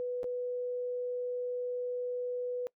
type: tone with dropouts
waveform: sine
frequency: 493.9 Hz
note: B4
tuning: in tune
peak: -32 dBFS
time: 0-2.67 s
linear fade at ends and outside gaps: 0 ms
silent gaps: 0.232-0.242 s
effects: noise-tail reverb RT60 0.1 s tail -22 dB re dry